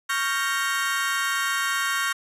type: chord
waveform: 35% pulse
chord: G half-diminished seventh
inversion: second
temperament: equal with one note detuned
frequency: 1108.7 / 1392.9 / 1568 / 1864.7 Hz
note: Db6 / F6 / G6 / Bb6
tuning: 0 / -5 / 0 / 0 cents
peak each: -27 dBFS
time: 0.09-2.13 s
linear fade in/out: 10 ms
effects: resampled to 32000 Hz